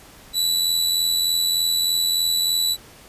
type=tone with amplitude modulation; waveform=sawtooth; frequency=3951 Hz; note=B7; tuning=in tune; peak=-13 dBFS; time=0.33-2.77 s; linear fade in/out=50 ms; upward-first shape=sine; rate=83.3 Hz; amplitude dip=45%; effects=pink hiss -46 dBFS RMS until 3.08 s + resampled to 32000 Hz